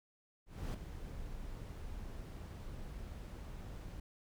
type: noise with ADSR envelope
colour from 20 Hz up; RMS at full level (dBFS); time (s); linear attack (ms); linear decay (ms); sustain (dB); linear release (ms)
brown; -37; 0.46-4; 280; 8; -9; 4
effects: none